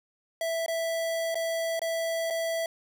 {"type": "tone with dropouts", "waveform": "square", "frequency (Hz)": 659.3, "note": "E5", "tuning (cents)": 0, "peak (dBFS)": -28, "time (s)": [0.41, 2.66], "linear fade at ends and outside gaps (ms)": 2, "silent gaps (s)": [[0.662, 0.681], [1.345, 1.354], [1.794, 1.817], [2.302, 2.306]], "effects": []}